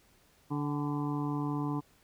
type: harmonic tone with a mistuned harmonic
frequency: 145.3 Hz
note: D3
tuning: 18 cents flat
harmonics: 1 / 2 / 3 / 5 / 6 / 7 / 8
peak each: -34 / -33 / -44 / -46 / -45 / -41 / -50 dBFS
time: 0.5-1.81 s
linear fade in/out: 20 ms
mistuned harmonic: 5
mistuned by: +56 cents
effects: pink hiss -65 dBFS RMS until 2.03 s